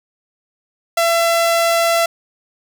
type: tone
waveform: sawtooth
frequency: 673 Hz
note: E5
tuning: 36 cents sharp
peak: -9 dBFS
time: 0.97-2.06 s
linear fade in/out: 5 ms
effects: none